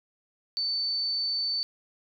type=tone; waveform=sine; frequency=4527 Hz; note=C#8; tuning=36 cents sharp; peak=-26 dBFS; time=0.57-1.63 s; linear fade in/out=0 ms; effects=none